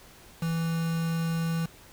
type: tone with quantisation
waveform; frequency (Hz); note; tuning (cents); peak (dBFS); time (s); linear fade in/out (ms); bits
triangle; 164.81; E3; 0; -24; 0.42-1.66; 5; 6
effects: pink hiss -52 dBFS RMS until 1.92 s

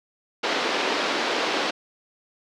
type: band-pass noise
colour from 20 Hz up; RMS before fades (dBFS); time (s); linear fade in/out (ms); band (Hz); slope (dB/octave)
pink; -25; 0.43-1.71; 10; 300 to 4800; 24
effects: none

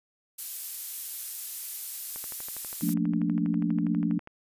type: noise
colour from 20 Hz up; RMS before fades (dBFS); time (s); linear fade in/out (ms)
violet; -33; 0.38-2.94; 10
type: click train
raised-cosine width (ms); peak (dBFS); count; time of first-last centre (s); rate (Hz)
0.5; -29; 27; 2.16-4.274; 12.3
type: chord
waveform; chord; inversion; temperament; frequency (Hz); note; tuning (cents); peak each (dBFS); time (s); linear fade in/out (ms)
sine; Bb major seventh; second; just; 174.81 / 218.5 / 233.1 / 291.4; F3 / A3 / Bb3 / D4; +2 / -12 / 0 / -13; -28 / -30 / -32 / -29; 2.82-4.19; 10
effects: resampled to 32000 Hz

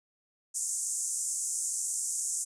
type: band-pass noise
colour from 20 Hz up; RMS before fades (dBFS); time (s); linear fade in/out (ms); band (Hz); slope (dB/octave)
white; -33; 0.54-2.45; 20; 6500 to 9100; 48
effects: none

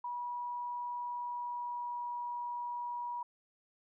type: tone with pitch glide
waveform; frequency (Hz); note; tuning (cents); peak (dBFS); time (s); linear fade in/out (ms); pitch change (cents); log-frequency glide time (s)
sine; 970 to 964.4; B5 to B5; -31 to -41; -36; 0.04-3.23; 5; -10; 0.98-2.13
effects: none

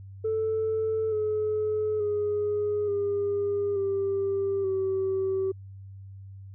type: tone with pitch steps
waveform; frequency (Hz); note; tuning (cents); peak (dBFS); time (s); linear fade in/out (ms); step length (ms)
sine; 440 / 428 / 416.3 / 404.9 / 393.8 / 383; A4 / A4 / G#4 / G#4 / G4 / G4; 0 / -48 / +4 / -44 / +8 / -40; -23; 0.24-5.52; 10; 880
effects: tanh soft clip ceiling -21 dBFS + added 97 Hz sine -41 dBFS peak until 6.54 s

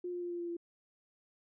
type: tone with pitch steps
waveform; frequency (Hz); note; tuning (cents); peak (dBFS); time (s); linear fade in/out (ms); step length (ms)
sine; 356 / 353.1 / 350.3 / 347.5 / 344.7 / 341.9; F4 / F4 / F4 / F4 / F4 / F4; +33 / +19 / +5 / -9 / -23 / -37; -36; 0.04-0.568; 5; 88
effects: none

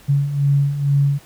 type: beating tone pair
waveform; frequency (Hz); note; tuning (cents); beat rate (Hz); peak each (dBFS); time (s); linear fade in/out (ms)
sine; 139.5 / 141.7; C#3 / C#3; +11 / +38; 2.2; -21 / -15; 0.08-1.19; 20
effects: pink hiss -47 dBFS RMS until 1.25 s

